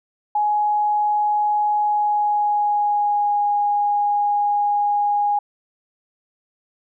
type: tone with pitch glide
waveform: sine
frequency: 837 to 823.1 Hz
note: G#5 to G#5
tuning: +13 to -16 cents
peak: -16 dBFS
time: 0.35-5.39 s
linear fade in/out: 5 ms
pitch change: -29 cents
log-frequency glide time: 1.8-3.46 s
effects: none